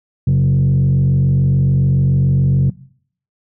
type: tone with frequency modulation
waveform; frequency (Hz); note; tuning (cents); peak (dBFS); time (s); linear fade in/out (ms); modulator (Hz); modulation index
sine; 134.8; C#3; -48; -8; 0.27-2.7; 5; 47; 0.75
effects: noise-tail reverb RT60 0.6 s tail -20 dB re dry + tanh soft clip ceiling -8 dBFS